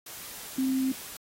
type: tone in noise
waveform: sine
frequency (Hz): 263.3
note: C4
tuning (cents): +11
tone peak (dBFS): -24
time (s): 0.58-0.92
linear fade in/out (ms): 5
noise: white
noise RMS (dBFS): -42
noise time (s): 0.06-1.17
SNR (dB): +15
effects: AAC 48 kbps